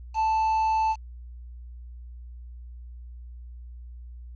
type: tone with quantisation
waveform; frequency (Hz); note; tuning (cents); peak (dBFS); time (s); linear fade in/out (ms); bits
triangle; 880; A5; 0; -19; 0.14-0.96; 50; 7
effects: added 60 Hz sine -39 dBFS peak until 4.35 s + resampled to 16000 Hz